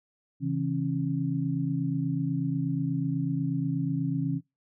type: tone cluster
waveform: sine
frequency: 135.6 / 163.8 / 273.1 Hz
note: C#3 / E3 / C#4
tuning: -38 / -11 / -26 cents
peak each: -30 dBFS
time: 0.4-4.41 s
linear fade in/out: 50 ms
effects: noise-tail reverb RT60 0.2 s tail -21 dB re dry